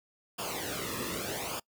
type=noise with flanger; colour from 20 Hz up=pink; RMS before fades=-36 dBFS; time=0.38-1.6 s; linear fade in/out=10 ms; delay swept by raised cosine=0.5 to 1.35 ms; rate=0.82 Hz; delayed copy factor=-0.75; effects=noise-tail reverb RT60 0.1 s tail -24 dB re dry + high-pass 60 Hz 12 dB/octave